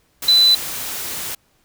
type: tone in noise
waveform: sine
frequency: 4000 Hz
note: B7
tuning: 21 cents sharp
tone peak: -9 dBFS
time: 0.28-0.55 s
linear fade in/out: 5 ms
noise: white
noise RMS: -27 dBFS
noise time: 0.22-1.35 s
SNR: +15 dB
effects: pink hiss -61 dBFS RMS until 1.64 s